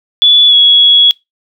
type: tone with pitch glide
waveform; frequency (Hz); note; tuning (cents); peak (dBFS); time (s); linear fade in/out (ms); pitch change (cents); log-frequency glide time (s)
sine; 3438 to 3352; A7 to G#7; -41 to +15; -3; 0.22-1.11; 0; -44; 0.48-0.54
effects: noise-tail reverb RT60 0.2 s tail -24 dB re dry